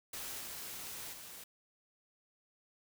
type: noise with level steps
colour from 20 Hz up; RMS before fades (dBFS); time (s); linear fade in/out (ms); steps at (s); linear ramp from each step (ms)
white; -43 / -45 / -50; 0.13-1.44; 5; 0.39 / 1.12; 20
effects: none